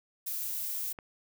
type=noise; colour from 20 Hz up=violet; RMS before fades=-35 dBFS; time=0.26-0.93 s; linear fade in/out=10 ms
type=click; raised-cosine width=0.5 ms; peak=-28 dBFS; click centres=0.988 s
effects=none